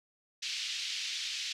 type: band-pass noise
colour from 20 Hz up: pink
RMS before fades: -37 dBFS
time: 0.42-1.53 s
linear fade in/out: 10 ms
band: 2600 to 5600 Hz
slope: 24 dB/octave
effects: none